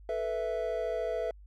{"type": "chord", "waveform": "triangle", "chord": "A suspended second", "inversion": "none", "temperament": "equal", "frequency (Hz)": [440, 493.9, 659.3], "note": ["A4", "B4", "E5"], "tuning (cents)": [0, 0, 0], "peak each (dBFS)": [-34, -33, -31], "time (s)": [0.09, 1.31], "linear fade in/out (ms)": 2, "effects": ["added 50 Hz sine -49 dBFS peak until 1.46 s"]}